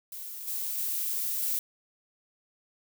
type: noise with level steps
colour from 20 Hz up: violet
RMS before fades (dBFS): -40 / -33 / -31 / -29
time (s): 0.12-1.59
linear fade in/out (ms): 2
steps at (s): 0.47 / 0.77 / 1.42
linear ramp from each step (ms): 10
effects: none

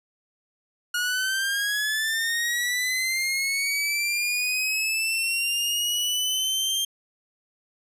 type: linear sweep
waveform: sawtooth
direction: up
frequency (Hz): 1437 to 3186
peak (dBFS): -20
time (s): 0.94-6.85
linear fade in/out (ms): 5
effects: resampled to 32000 Hz

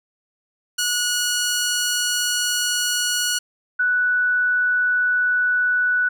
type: tone pair in turn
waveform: 10% pulse / sine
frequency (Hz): 1457 / 1480.8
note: F#6 / F#6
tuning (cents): -27 / +1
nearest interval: unison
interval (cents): 28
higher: second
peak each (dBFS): -11 / -16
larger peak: first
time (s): 0.78-3.39 / 3.79-6.09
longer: first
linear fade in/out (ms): 10
effects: none

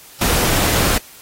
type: noise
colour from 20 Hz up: pink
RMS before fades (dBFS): -17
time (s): 0.21-0.98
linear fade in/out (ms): 5
effects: white hiss -42 dBFS RMS until 1.21 s + AAC 48 kbps

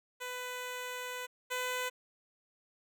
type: tone pair in turn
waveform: 10% pulse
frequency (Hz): 498.9 / 502.1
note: B4 / B4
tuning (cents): +17 / +29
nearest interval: unison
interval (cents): 12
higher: second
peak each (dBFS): -30 / -25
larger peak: second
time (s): 0.2-1.27 / 1.5-1.9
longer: first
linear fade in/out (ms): 20
effects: none

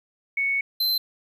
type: tone pair in turn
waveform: sine / square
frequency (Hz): 2217 / 4090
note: C#7 / C8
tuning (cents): 0 / -40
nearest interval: major seventh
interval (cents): 1060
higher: second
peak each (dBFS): -21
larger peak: neither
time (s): 0.37-0.61 / 0.8-0.98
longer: first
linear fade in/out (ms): 5
effects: 10-bit

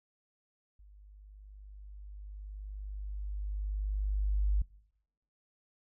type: tone with level ramp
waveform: sine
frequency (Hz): 50.4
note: G1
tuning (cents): +49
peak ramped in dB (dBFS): -53 to -24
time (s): 0.79-4.62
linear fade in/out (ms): 5
effects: noise-tail reverb RT60 0.8 s tail -23 dB re dry

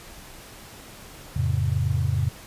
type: chord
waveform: sine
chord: F augmented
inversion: none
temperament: just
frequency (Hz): 87.31 / 109.13 / 136.42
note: F2 / A2 / C#3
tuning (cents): 0 / -14 / -27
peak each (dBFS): -25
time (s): 1.36-2.29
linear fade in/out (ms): 5
effects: pink hiss -44 dBFS RMS until 2.46 s + resampled to 32000 Hz

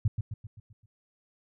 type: tone with echo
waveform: sine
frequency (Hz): 107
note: A2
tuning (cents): -48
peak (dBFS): -20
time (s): 0.05-0.08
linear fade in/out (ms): 5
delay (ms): 130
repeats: 6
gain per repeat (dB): -6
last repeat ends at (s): 0.86
effects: none

